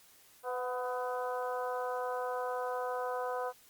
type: harmonic tone with a mistuned harmonic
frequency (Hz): 250.8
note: B3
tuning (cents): +27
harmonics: 2 / 3 / 4 / 5 / 6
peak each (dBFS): -36 / -39 / -40 / -43 / -46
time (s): 0.43-3.53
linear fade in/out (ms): 50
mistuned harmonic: 3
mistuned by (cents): -30
effects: white hiss -61 dBFS RMS until 3.69 s + Opus 48 kbps